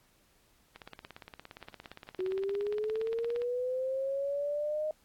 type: click train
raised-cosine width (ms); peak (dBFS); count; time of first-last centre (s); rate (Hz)
0.3; -29; 47; 0.76-3.419; 17.3
type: linear sweep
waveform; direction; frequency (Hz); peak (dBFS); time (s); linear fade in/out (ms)
sine; up; 368.1 to 620; -30; 2.19-4.91; 2
effects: pink hiss -67 dBFS RMS until 5.04 s + AAC 64 kbps